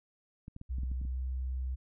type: clicks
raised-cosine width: 5 ms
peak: -32 dBFS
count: 8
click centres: 0.481 / 0.564 / 0.614 / 0.785 / 0.834 / 0.916 / 1.015 / 1.051 s
type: tone with pitch glide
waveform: sine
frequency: 63.5 to 64.31 Hz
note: B1 to C2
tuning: +49 to -29 cents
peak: -32 dBFS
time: 0.69-1.76 s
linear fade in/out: 20 ms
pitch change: +22 cents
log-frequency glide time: 1.1-1.19 s
effects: none